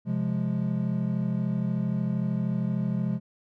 triangle chord, F minor, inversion second, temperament equal, 130.81 / 174.61 / 207.7 Hz, C3 / F3 / Ab3, 0 / 0 / 0 cents, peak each -28 / -27 / -27 dBFS, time 0.05-3.2 s, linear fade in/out 50 ms, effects none

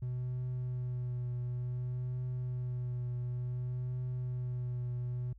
triangle tone with vibrato, 124.3 Hz, B2, 12 cents sharp, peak -31 dBFS, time 0.02-5.33 s, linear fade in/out 5 ms, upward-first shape triangle, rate 0.56 Hz, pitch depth 24 cents each way, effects tanh soft clip ceiling -28 dBFS + added 50 Hz sine -53 dBFS peak until 5.38 s

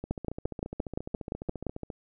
two click trains, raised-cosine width 2 ms, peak -16 / -23 dBFS, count 10 / 28, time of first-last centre 0.11-1.667 / 0.04-1.902 s, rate 5.78 / 14.5 Hz, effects none

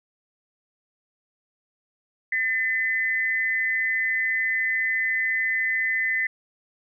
sine tone pair together, 1791 / 2025 Hz, A6 / B6, +30 / +43 cents, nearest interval major second, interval 213 cents, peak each -26 / -23 dBFS, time 2.32-6.27 s, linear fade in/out 5 ms, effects none

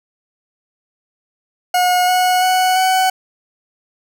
40% pulse tone with pitch steps, 723 / 731.8 / 740.8 / 749.8 Hz, F#5 / F#5 / F#5 / F#5, -40 / -19 / +2 / +23 cents, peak -11 dBFS, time 1.74-3.1 s, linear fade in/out 5 ms, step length 340 ms, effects none

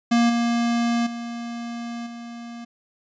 square tone with level steps, 235.3 Hz, A#3, 16 cents sharp, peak -16 / -20 / -30 / -35 dBFS, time 0.11-2.65 s, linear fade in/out 10 ms, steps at 0.29 / 1.06 / 2.06 s, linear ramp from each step 10 ms, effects resampled to 16000 Hz

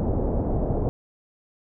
pink low-pass noise, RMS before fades -24 dBFS, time 0-0.89 s, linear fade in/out 0 ms, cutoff 670 Hz, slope 24 dB/octave, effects none

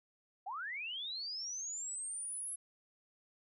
sine linear sweep, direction up, 706 to 11000 Hz, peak -39 dBFS, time 0.46-2.56 s, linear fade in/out 10 ms, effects none

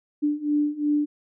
sine beating tone pair, 293.7 / 296.5 Hz, D4 / D4, 0 / +17 cents, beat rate 2.8 Hz, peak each -25 / -23 dBFS, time 0.22-1.06 s, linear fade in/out 20 ms, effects none

